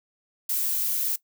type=noise; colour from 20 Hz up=violet; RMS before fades=-26 dBFS; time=0.49-1.16 s; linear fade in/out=5 ms; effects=noise-tail reverb RT60 0.1 s tail -19 dB re dry